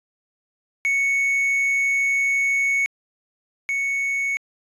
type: tone pair in turn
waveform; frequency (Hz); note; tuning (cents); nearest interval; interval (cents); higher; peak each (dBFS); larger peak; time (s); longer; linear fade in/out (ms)
triangle; 2217 / 2217; C#7 / C#7; 0 / 0; unison; 0; neither; -16 / -19; first; 0.85-2.86 / 3.69-4.37; first; 0
effects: resampled to 24000 Hz